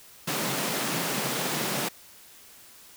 pink high-pass noise, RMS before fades -29 dBFS, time 0.27-1.89 s, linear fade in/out 10 ms, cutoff 130 Hz, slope 96 dB/octave, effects white hiss -51 dBFS RMS until 2.96 s

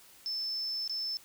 sine tone with dropouts, 5274 Hz, E8, in tune, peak -32 dBFS, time 0.26-1.17 s, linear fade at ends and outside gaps 0 ms, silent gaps 0.877-0.896 s, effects white hiss -57 dBFS RMS until 1.24 s

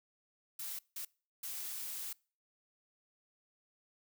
blue noise bursts at uneven times, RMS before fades -42 dBFS, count 3, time 0.59-0.79 / 0.96-1.05 / 1.43-2.13 s, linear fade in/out 5 ms, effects noise-tail reverb RT60 0.4 s tail -25 dB re dry

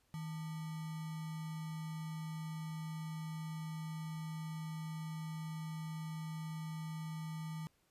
sine tone with sample-and-hold, 159 Hz, D#3, 38 cents sharp, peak -40 dBFS, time 0.14-7.67 s, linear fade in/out 0 ms, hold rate 1050 Hz, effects pink hiss -75 dBFS RMS until 7.9 s + resampled to 32000 Hz

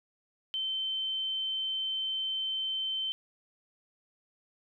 sine tone, 3091 Hz, G7, 25 cents flat, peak -30 dBFS, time 0.54-3.12 s, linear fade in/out 0 ms, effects 12-bit

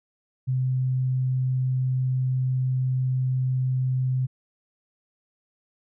sine tone, 129 Hz, C3, 24 cents flat, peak -21 dBFS, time 0.47-4.27 s, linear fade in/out 20 ms, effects none

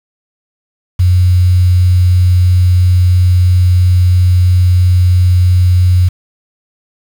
sine tone with quantisation, 90.3 Hz, F#2, 42 cents flat, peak -5 dBFS, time 0.99-6.09 s, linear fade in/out 10 ms, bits 5, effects none

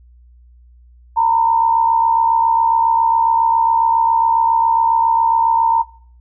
sine tone pair together, 912.7 / 980 Hz, A#5 / B5, -37 / -14 cents, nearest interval minor second, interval 123 cents, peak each -11 / -20 dBFS, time 1.16-5.83 s, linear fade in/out 20 ms, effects noise-tail reverb RT60 0.5 s tail -19 dB re dry + added 60 Hz sine -43 dBFS peak until 6.2 s

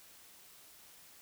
silence, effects white hiss -58 dBFS RMS until 1.21 s

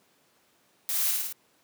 blue noise with echo, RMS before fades -29 dBFS, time 0.89-1.11 s, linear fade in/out 0 ms, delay 54 ms, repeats 4, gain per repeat -2 dB, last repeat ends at 1.326 s, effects pink hiss -65 dBFS RMS until 1.63 s + high-pass 200 Hz 12 dB/octave

